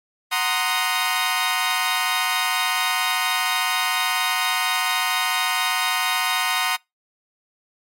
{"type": "chord", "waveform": "15% pulse", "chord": "C half-diminished seventh", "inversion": "second", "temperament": "equal", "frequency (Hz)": [740, 932.3, 1046.5, 1244.5], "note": ["Gb5", "Bb5", "C6", "Eb6"], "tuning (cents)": [0, 0, 0, 0], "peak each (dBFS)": -19, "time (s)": [0.31, 6.77], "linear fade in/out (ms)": 20, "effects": ["noise-tail reverb RT60 0.2 s tail -26 dB re dry", "MP3 64 kbps"]}